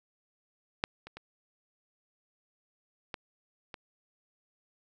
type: clicks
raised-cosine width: 0.3 ms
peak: -11 / -29 / -28 / -20 / -25 dBFS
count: 5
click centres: 0.839 / 1.07 / 1.17 / 3.142 / 3.742 s
effects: none